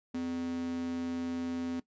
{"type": "tone with high-pass filter", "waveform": "square", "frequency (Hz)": 85, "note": "F2", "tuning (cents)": -46, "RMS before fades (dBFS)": -35, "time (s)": [0.14, 1.8], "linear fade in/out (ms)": 5, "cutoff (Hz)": 230, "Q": 6, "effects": ["noise-tail reverb RT60 0.1 s tail -18 dB re dry", "resampled to 16000 Hz"]}